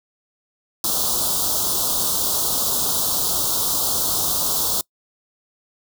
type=band-stop noise; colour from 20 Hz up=white; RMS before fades=-21 dBFS; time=0.84-4.81 s; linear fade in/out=2 ms; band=1300 to 3400 Hz; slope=48 dB/octave; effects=noise-tail reverb RT60 0.1 s tail -25 dB re dry